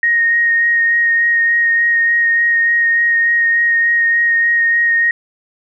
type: tone with vibrato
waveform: sine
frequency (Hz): 1864.7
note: A#6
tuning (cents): 0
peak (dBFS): -10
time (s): 0.03-5.11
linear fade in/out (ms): 2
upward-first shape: sine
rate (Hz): 3.4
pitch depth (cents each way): 13
effects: none